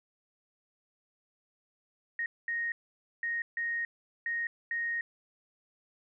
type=tone bursts at uneven times; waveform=sine; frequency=1864.7 Hz; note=A#6; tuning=in tune; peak=-30 dBFS; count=6; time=2.19-2.26 / 2.48-2.72 / 3.23-3.42 / 3.57-3.85 / 4.26-4.47 / 4.71-5.01 s; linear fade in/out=2 ms; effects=none